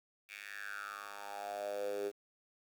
10% pulse tone with high-pass filter sweep, 101.7 Hz, G#2, 36 cents flat, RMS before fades -42 dBFS, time 0.28-2.12 s, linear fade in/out 50 ms, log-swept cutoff 2300 to 390 Hz, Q 6.6, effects 10-bit

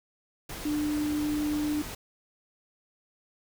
sine tone in noise, 298.7 Hz, D4, 29 cents sharp, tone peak -26 dBFS, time 0.65-1.82 s, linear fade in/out 5 ms, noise pink, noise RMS -39 dBFS, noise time 0.49-1.95 s, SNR +10 dB, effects none

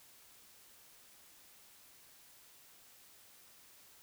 silence, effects white hiss -61 dBFS RMS until 4.02 s

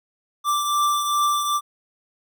square beating tone pair, 1174.7 / 1177.2 Hz, D6 / D6, 0 / +4 cents, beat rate 2.5 Hz, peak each -20 / -29 dBFS, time 0.44-1.61 s, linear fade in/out 50 ms, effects none

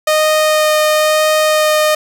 sawtooth tone with vibrato, 616 Hz, D#5, 17 cents flat, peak -6 dBFS, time 0.07-1.95 s, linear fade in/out 5 ms, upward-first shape sine, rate 1 Hz, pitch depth 8 cents each way, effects 7-bit

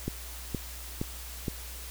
click train, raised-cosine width 3 ms, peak -17 dBFS, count 4, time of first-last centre 0.08-1.482 s, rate 2.14 Hz, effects added 60 Hz sine -42 dBFS peak until 1.9 s + white hiss -44 dBFS RMS until 1.9 s

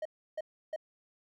triangle tone bursts, 624 Hz, D#5, 5 cents sharp, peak -31 dBFS, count 3, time 0.02-0.762 s, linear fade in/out 5 ms, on 34 ms, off 320 ms, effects none

